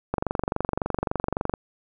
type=click train; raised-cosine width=1 ms; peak=-10 dBFS; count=34; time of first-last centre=0.14-1.538 s; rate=23.6 Hz; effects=none